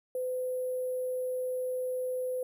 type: tone with sample-and-hold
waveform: sine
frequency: 507 Hz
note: B4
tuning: 45 cents sharp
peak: -30 dBFS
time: 0.15-2.43 s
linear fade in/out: 2 ms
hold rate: 11025 Hz
effects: none